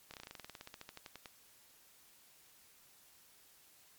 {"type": "slowing click train", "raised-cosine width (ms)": 0.2, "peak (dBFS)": -30, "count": 21, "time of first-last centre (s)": [0.11, 1.258], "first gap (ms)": 28, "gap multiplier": 1.07, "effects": ["white hiss -64 dBFS RMS until 3.98 s", "MP3 96 kbps"]}